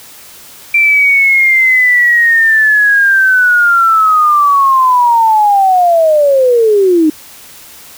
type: linear sweep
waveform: sine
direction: down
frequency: 2357 to 300.2 Hz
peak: -5 dBFS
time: 0.74-7.1 s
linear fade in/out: 5 ms
effects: white hiss -35 dBFS RMS until 7.97 s